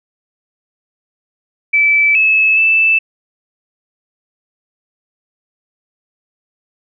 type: tone with pitch steps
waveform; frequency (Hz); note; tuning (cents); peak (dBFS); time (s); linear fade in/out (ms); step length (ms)
sine; 2313 / 2597 / 2639; D7 / E7 / E7; -27 / -26 / +1; -8; 1.73-2.99; 10; 420
effects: none